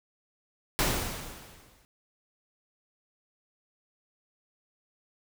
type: noise with exponential decay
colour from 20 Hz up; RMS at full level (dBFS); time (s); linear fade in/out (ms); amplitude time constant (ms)
pink; -24; 0.79-1.85; 0; 230
effects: none